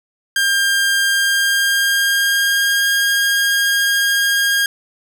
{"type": "tone with pitch glide", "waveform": "sawtooth", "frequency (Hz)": [1600, 1621.4], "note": ["G6", "G#6"], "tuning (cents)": [35, -42], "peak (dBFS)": -10, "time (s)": [0.36, 4.66], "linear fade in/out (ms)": 2, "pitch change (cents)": 23, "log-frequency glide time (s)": [1.02, 3.03], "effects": []}